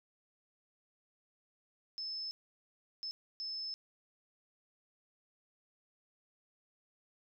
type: tone bursts at uneven times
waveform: sine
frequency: 5240 Hz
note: E8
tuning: 11 cents flat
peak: -38 dBFS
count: 3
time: 1.98-2.31 / 3.03-3.11 / 3.4-3.74 s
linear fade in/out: 0 ms
effects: none